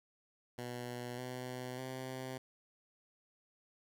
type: tone with pitch steps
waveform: 10% pulse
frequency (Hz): 122.6 / 126.19 / 129.89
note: B2 / B2 / C3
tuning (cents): -12 / +38 / -12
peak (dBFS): -33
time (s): 0.58-2.38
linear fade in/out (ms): 5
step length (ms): 600
effects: none